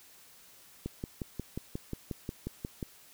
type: click train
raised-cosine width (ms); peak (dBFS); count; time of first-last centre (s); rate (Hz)
3; -22; 12; 0.86-2.828; 5.59
effects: white hiss -57 dBFS RMS until 3.13 s